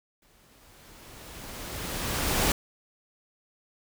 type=noise with exponential growth; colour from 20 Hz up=pink; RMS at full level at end=-23 dBFS; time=0.22-2.52 s; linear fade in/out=2 ms; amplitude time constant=500 ms; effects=none